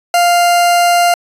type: tone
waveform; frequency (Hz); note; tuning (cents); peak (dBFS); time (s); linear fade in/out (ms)
40% pulse; 698.5; F5; 0; -7; 0.14-1.14; 2
effects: resampled to 32000 Hz